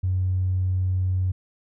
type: tone with tanh clipping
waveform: triangle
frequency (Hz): 92.5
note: F#2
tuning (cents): 0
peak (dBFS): -20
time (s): 0.03-1.32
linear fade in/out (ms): 10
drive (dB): 4
effects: none